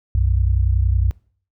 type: tone pair together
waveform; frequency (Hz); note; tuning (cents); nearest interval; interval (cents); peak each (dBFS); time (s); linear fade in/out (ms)
sine; 61.87 / 92.7; B1 / F#2; +4 / +4; perfect fifth; 700; -16 / -18; 0.15-1.11; 0
effects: noise-tail reverb RT60 0.5 s tail -22 dB re dry